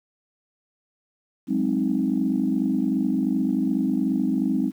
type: chord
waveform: sine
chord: Ab dominant seventh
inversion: third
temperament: equal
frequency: 185 / 207.7 / 261.6 / 311.1 Hz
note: Gb3 / Ab3 / C4 / Eb4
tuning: 0 / 0 / 0 / 0 cents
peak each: -28 / -25 / -23 / -26 dBFS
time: 1.47-4.72 s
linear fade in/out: 50 ms
effects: tanh soft clip ceiling -11 dBFS + 9-bit